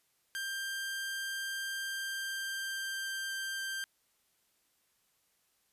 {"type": "tone with pitch glide", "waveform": "sawtooth", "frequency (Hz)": [1585, 1575.9], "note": ["G6", "G6"], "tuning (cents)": [19, 9], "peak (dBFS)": -32, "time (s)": [0.35, 3.84], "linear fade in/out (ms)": 0, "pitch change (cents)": -10, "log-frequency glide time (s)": [1.79, 3.17], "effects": ["white hiss -74 dBFS RMS until 5.72 s", "resampled to 32000 Hz"]}